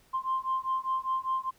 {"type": "beating tone pair", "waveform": "sine", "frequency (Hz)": [1046.5, 1051.5], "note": ["C6", "C6"], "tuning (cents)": [0, 8], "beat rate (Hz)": 5, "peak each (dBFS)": -30, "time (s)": [0.13, 1.51], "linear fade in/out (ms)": 20, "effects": ["tanh soft clip ceiling -21 dBFS", "pink hiss -63 dBFS RMS until 1.58 s"]}